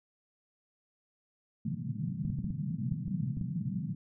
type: band-pass noise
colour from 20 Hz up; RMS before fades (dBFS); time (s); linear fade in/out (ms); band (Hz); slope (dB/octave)
pink; -35; 1.65-3.95; 5; 120 to 210; 48
type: clicks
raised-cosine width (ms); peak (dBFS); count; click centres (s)
5; -26; 9; 2.251 / 2.301 / 2.388 / 2.444 / 2.505 / 2.923 / 3.08 / 3.371 / 3.413
effects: none